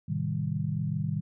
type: chord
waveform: sine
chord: A half-diminished seventh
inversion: none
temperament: equal with one note detuned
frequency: 108.05 / 130.81 / 155.56 / 196 Hz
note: A2 / C3 / Eb3 / G3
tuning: -31 / 0 / 0 / 0 cents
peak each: -34 / -35 / -30 / -35 dBFS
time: 0.08-1.21 s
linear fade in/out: 10 ms
effects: none